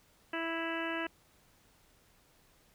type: harmonic tone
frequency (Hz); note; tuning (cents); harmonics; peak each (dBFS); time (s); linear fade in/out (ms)
329.6; E4; 0; 1 / 2 / 3 / 4 / 5 / 6 / 7 / 8 / 9; -38 / -41 / -43 / -44 / -40 / -44 / -51 / -43 / -47; 0.33-1.07; 5
effects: pink hiss -66 dBFS RMS until 2.74 s